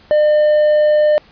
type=tone; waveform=triangle; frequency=603 Hz; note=D5; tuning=46 cents sharp; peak=-7 dBFS; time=0.11-1.18 s; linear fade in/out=0 ms; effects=pink hiss -47 dBFS RMS until 1.31 s + resampled to 11025 Hz